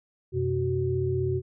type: tone cluster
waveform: sine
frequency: 91 / 126.7 / 373.6 Hz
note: F#2 / B2 / F#4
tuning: -28 / +45 / +17 cents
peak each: -30 / -28 / -27 dBFS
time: 0.32-1.42 s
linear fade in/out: 50 ms
effects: none